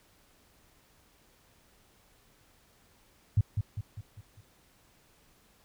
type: tone with echo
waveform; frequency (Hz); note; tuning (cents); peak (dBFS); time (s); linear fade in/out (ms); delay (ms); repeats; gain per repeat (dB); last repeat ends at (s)
sine; 103.83; G#2; 0; -19; 3.37-3.41; 5; 200; 5; -6; 4.41
effects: pink hiss -64 dBFS RMS until 5.64 s